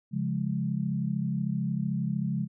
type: chord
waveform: sine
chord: Db major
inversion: none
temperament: equal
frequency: 138.59 / 174.61 / 207.7 Hz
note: Db3 / F3 / Ab3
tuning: 0 / 0 / 0 cents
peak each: -31 dBFS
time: 0.11-2.48 s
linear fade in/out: 50 ms
effects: none